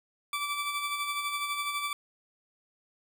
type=tone with tremolo; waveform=20% pulse; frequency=1161 Hz; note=D6; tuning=20 cents flat; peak=-24 dBFS; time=0.33-1.93 s; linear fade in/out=2 ms; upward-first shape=sine; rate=12 Hz; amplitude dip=45%; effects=none